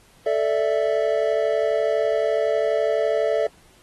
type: chord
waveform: triangle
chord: A suspended fourth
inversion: none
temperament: equal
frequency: 440 / 587.3 / 659.3 Hz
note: A4 / D5 / E5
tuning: 0 / 0 / 0 cents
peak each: -21 dBFS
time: 0.26-3.47 s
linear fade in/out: 5 ms
effects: pink hiss -55 dBFS RMS until 3.82 s + AAC 32 kbps